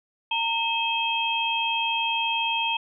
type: tone cluster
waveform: sine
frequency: 917 / 2585 / 3204 Hz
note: A#5 / E7 / G7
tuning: -29 / -34 / +37 cents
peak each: -27 dBFS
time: 0.31-2.77 s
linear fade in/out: 5 ms
effects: none